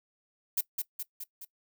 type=noise with echo; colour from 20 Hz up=violet; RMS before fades=-28 dBFS; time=0.57-0.61 s; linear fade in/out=5 ms; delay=210 ms; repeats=4; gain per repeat=-4 dB; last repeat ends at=1.45 s; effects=noise-tail reverb RT60 0.1 s tail -20 dB re dry